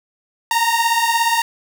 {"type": "beating tone pair", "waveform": "sawtooth", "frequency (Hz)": [917, 934], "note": ["A#5", "A#5"], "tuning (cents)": [-29, 3], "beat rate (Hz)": 17, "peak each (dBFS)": -14, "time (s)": [0.51, 1.42], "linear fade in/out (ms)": 2, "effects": []}